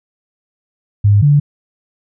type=tone pair in turn; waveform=sine; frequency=102.3 / 145.13 Hz; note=G#2 / D3; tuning=-26 / -20 cents; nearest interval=tritone; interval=606 cents; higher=second; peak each=-6 dBFS; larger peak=neither; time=1.04-1.22 / 1.22-1.4 s; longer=neither; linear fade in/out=10 ms; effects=none